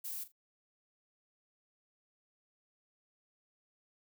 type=noise with echo; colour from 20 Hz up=violet; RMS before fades=-41 dBFS; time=0.04-0.24 s; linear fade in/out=10 ms; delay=41 ms; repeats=2; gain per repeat=-14 dB; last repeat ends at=0.322 s; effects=none